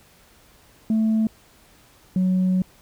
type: tone pair in turn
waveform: sine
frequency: 220 / 185 Hz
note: A3 / F#3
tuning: 0 / 0 cents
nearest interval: minor third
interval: 300 cents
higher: first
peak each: -15 dBFS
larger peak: neither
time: 0.9-1.27 / 2.16-2.62 s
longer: second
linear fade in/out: 2 ms
effects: tanh soft clip ceiling -15 dBFS + pink hiss -54 dBFS RMS until 2.81 s